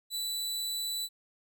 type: tone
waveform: sawtooth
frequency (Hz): 3969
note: B7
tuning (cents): +8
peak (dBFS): -29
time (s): 0.1-1.09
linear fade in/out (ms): 50
effects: none

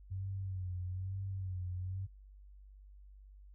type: tone with vibrato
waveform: sine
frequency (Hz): 93.6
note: F#2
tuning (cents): +20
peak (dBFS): -37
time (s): 0.1-2.07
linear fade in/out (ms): 20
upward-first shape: sine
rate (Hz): 1.1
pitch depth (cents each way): 66
effects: noise-tail reverb RT60 0.2 s tail -23 dB re dry + added 49 Hz sine -53 dBFS peak until 3.54 s

